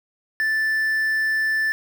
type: tone with quantisation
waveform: triangle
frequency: 1760 Hz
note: A6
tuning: in tune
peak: -17 dBFS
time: 0.4-1.72 s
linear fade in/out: 0 ms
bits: 7
effects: none